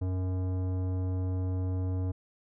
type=tone with tanh clipping; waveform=sine; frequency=92.5 Hz; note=F#2; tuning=in tune; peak=-30 dBFS; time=0.01-2.12 s; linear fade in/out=10 ms; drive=15 dB; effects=none